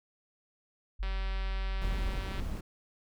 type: tone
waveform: sine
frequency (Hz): 44.79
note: F1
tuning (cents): +44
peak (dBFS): -30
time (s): 0.99-2.3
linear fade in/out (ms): 20
type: click train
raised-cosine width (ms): 0.3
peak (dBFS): -28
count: 264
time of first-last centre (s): 1.03-2.4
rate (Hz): 192
type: noise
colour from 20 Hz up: brown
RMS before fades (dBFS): -36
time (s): 1.81-2.61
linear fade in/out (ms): 10
effects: none